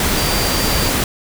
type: tone in noise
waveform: sine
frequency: 4699 Hz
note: D8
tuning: in tune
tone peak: -24 dBFS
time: 0.17-0.9 s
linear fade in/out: 2 ms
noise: pink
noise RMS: -17 dBFS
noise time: 0-1.04 s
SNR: -10 dB
effects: none